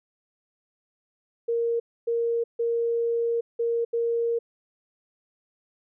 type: tone bursts at uneven times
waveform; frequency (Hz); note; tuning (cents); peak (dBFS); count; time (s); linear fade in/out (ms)
sine; 466.2; A#4; 0; -22; 5; 1.48-1.8 / 2.07-2.44 / 2.59-3.41 / 3.59-3.85 / 3.93-4.39; 10
effects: none